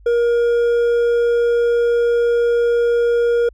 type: tone with hard clipping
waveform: triangle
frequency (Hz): 473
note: A#4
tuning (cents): +25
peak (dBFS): -14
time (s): 0.06-3.49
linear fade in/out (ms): 5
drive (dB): 7
effects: added 50 Hz sine -42 dBFS peak until 3.53 s